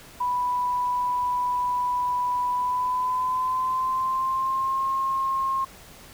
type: tone with pitch glide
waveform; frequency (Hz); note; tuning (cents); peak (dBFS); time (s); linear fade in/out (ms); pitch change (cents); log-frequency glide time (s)
sine; 987.8 to 1071; B5 to C6; 0 to +40; -22; 0.2-5.65; 10; +140; 2.5-4.84
effects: pink hiss -47 dBFS RMS until 6.13 s